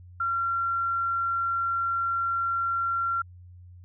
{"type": "tone", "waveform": "sine", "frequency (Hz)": 1370, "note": "F6", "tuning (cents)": -34, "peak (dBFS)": -24, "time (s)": [0.2, 3.22], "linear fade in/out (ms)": 5, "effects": ["added 89 Hz sine -45 dBFS peak until 3.84 s"]}